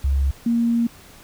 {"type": "tone pair in turn", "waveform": "sine", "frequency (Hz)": [68.5, 233.7], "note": ["C#2", "A#3"], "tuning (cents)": [-20, 5], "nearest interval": "octave + major sixth", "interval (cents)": 2125, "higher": "second", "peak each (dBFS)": -16, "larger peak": "neither", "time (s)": [[0.04, 0.31], [0.46, 0.87]], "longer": "second", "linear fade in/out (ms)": 5, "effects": ["pink hiss -46 dBFS RMS until 1.23 s"]}